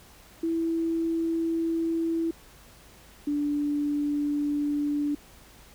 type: tone pair in turn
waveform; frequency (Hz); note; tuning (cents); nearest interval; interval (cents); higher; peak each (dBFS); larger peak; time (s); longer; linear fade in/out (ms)
sine; 329.6 / 291.8; E4 / D4; 0 / -11; major second; 211; first; -24; neither; 0.43-2.31 / 3.27-5.15; neither; 5
effects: added 51 Hz sine -57 dBFS peak until 5.74 s + pink hiss -53 dBFS RMS until 5.74 s